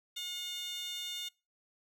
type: tone with high-pass filter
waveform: 15% pulse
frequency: 719 Hz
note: F#5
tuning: 50 cents flat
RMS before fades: -40 dBFS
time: 0.16-1.29 s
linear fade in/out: 10 ms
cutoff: 3600 Hz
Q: 4.7
effects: noise-tail reverb RT60 0.3 s tail -24 dB re dry